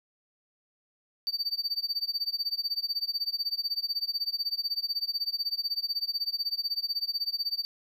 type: tone with tremolo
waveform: triangle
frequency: 4608 Hz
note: D8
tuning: 34 cents flat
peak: -24 dBFS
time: 1.27-7.65 s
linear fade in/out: 0 ms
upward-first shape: sine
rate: 16 Hz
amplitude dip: 95%
effects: none